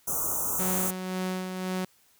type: band-stop noise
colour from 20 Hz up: white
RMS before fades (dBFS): -29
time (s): 0.07-0.91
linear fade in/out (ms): 10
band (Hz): 1400 to 6000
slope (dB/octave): 96
type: tone with tremolo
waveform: sawtooth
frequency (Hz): 185.2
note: F#3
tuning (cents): +2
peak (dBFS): -24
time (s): 0.59-1.85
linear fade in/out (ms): 5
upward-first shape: sine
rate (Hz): 1.9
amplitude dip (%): 45
effects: white hiss -63 dBFS RMS until 2.19 s